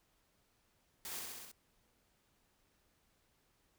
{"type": "noise with echo", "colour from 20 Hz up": "white", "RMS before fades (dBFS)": -45, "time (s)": [1.05, 1.19], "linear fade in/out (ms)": 0, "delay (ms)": 65, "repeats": 5, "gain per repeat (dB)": -2, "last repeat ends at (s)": 1.515, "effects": ["pink hiss -75 dBFS RMS until 3.78 s"]}